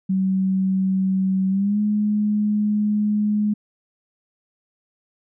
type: tone with pitch glide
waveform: sine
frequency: 190 to 209.6 Hz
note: F#3 to G#3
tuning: +46 to +16 cents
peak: -17 dBFS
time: 0.09-3.54 s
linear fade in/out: 10 ms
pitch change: +170 cents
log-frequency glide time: 1.49-1.79 s
effects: none